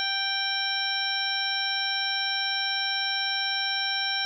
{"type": "harmonic tone", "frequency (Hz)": 784, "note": "G5", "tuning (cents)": 0, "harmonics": [1, 2, 3, 4, 5, 7], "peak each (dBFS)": [-35, -31, -35, -33, -31, -31], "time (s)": [0, 4.25], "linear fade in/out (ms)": 0, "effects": ["10-bit"]}